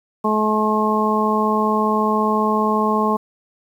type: harmonic tone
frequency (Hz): 214.7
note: A3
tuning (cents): -42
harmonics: 1 / 2 / 3 / 4 / 5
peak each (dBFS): -20 / -22 / -26 / -23 / -20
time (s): 0.24-3.17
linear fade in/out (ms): 10
effects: 8-bit